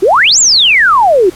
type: exponential two-way sweep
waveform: sine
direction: up then down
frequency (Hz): 340 to 7690 to 340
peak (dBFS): -4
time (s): 0.02-1.3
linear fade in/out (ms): 10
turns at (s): 0.39
effects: pink hiss -34 dBFS RMS until 1.35 s + low-pass 12000 Hz 12 dB/octave